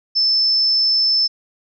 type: tone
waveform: sine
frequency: 5274 Hz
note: E8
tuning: in tune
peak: -13 dBFS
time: 0.15-1.28 s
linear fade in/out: 20 ms
effects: none